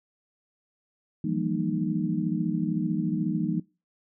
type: tone cluster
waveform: sine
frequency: 162.6 / 176.3 / 198.5 / 233.6 / 307.5 Hz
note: E3 / F3 / G3 / A#3 / D#4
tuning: -23 / +17 / +22 / +4 / -20 cents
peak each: -31 dBFS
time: 1.24-3.6 s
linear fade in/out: 5 ms
effects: noise-tail reverb RT60 0.3 s tail -23 dB re dry